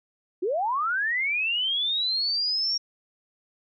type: linear sweep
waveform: sine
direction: up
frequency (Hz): 329.6 to 5600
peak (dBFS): -23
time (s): 0.42-2.78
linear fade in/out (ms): 10
effects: none